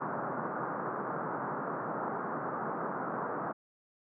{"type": "band-pass noise", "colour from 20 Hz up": "white", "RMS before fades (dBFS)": -36, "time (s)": [0, 3.53], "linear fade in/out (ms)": 20, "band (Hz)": [130, 1400], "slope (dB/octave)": 48, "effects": []}